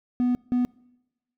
triangle tone bursts at uneven times, 246.9 Hz, B3, in tune, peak -17 dBFS, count 2, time 0.2-0.35 / 0.52-0.65 s, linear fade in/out 0 ms, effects noise-tail reverb RT60 1.0 s tail -26 dB re dry + tanh soft clip ceiling -13 dBFS

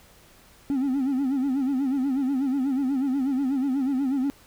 triangle tone with vibrato, 268.5 Hz, C4, 45 cents sharp, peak -19 dBFS, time 0.7-4.3 s, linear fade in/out 0 ms, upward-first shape sine, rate 8.2 Hz, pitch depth 110 cents each way, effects tanh soft clip ceiling -16 dBFS + pink hiss -54 dBFS RMS until 4.46 s

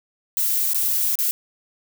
violet noise with dropouts, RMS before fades -21 dBFS, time 0.37-1.31 s, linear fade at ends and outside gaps 0 ms, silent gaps 0.734-0.746 / 1.155-1.188 s, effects none

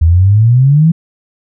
sine exponential sweep, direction up, 78.3 to 168.8 Hz, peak -4 dBFS, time 0.01-0.92 s, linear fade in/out 10 ms, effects none

